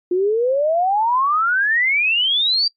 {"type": "exponential sweep", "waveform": "sine", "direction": "up", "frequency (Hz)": [349.2, 4748], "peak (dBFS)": -14, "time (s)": [0.11, 2.68], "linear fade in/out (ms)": 5, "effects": ["noise-tail reverb RT60 0.1 s tail -23 dB re dry", "MP3 32 kbps"]}